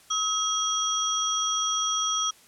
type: tone cluster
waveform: sine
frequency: 1280 / 3275 / 5800 Hz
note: D#6 / G#7 / F#8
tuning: +49 / -25 / -35 cents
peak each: -28 dBFS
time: 0.1-2.31 s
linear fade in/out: 10 ms
effects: white hiss -55 dBFS RMS until 2.47 s + low-pass 11000 Hz 12 dB/octave